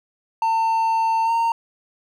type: tone with pitch glide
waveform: triangle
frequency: 900 to 919.4 Hz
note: A5 to A#5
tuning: +39 to -24 cents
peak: -15 dBFS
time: 0.42-1.52 s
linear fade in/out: 2 ms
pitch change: +37 cents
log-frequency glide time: 1.24-1.31 s
effects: none